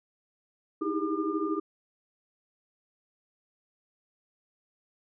sine tone cluster, 310.9 / 323.6 / 395 / 413.1 / 1204 Hz, D#4 / E4 / G4 / G#4 / D6, -1 / -32 / +13 / -9 / +43 cents, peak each -32 / -32 / -34 / -38 / -35 dBFS, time 0.81-1.6 s, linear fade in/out 10 ms, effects none

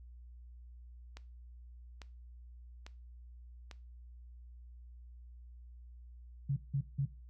click train, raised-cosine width 0.2 ms, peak -31 dBFS, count 4, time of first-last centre 1.17-3.712 s, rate 1.18 Hz
sine tone bursts, 138.59 Hz, C#3, in tune, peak -29 dBFS, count 3, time 6.49-7.058 s, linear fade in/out 10 ms, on 76 ms, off 170 ms
effects noise-tail reverb RT60 0.3 s tail -18 dB re dry + added 60 Hz sine -50 dBFS peak until 7.29 s

